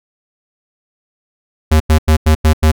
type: tone bursts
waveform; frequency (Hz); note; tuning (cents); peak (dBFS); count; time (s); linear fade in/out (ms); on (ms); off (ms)
square; 78; D#2; +5; -7; 6; 1.71-2.717; 10; 92; 91
effects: none